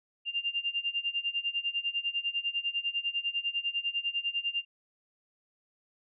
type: tone with tremolo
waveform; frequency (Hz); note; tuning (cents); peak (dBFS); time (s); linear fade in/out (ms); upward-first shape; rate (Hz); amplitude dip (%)
sine; 2794; F7; 0; -26; 0.25-4.65; 50; sine; 10; 90
effects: none